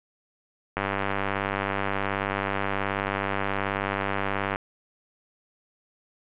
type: click train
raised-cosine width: 0.5 ms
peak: -11 dBFS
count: 375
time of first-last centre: 0.77-4.559 s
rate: 98.7 Hz
effects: resampled to 8000 Hz + 7-bit